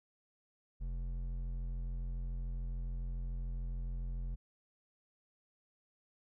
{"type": "tone with hard clipping", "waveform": "sine", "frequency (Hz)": 43.51, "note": "F1", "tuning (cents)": -6, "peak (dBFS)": -38, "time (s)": [0.8, 4.36], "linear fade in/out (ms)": 20, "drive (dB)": 8, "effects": []}